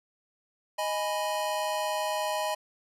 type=chord; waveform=square; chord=G# minor; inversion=second; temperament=equal; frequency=622.3 / 830.6 / 987.8 Hz; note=D#5 / G#5 / B5; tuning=0 / 0 / 0 cents; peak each=-32 / -34 / -34 dBFS; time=0.78-2.55 s; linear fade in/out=10 ms; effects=resampled to 32000 Hz + 11-bit